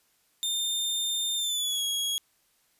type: tone with pitch glide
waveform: sawtooth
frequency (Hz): 3616 to 3316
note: A7 to G#7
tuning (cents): +47 to -3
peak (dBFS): -24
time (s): 0.43-2.18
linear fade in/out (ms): 0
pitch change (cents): -150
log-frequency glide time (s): 1.37-1.83
effects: white hiss -68 dBFS RMS until 2.79 s + resampled to 32000 Hz